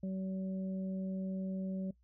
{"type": "harmonic tone", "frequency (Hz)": 189.5, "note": "F#3", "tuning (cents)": 42, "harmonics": [1, 2, 3], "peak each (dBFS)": [-35, -51, -47], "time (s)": [0.03, 1.91], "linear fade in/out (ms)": 5, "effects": ["noise-tail reverb RT60 0.1 s tail -20 dB re dry", "added 60 Hz sine -66 dBFS peak until 2.03 s"]}